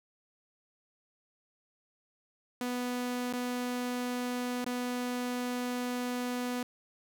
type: tone with dropouts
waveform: sawtooth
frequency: 246.9 Hz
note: B3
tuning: in tune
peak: -28 dBFS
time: 2.61-6.63 s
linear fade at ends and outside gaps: 2 ms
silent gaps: 3.327-3.335 / 4.645-4.663 s
effects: none